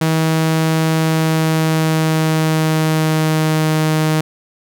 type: tone with pitch glide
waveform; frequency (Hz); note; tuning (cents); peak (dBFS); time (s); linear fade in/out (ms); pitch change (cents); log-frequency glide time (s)
sawtooth; 160 to 156.26; D#3 to D#3; +49 to +8; -9; 0.01-4.21; 5; -41; 0.98-3.87
effects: none